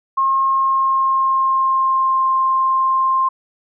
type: tone with pitch glide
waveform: sine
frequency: 1074 to 1054.9 Hz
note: C6 to C6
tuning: +45 to +14 cents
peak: -13 dBFS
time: 0.17-3.29 s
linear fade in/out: 10 ms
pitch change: -31 cents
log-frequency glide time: 0.48-2.27 s
effects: none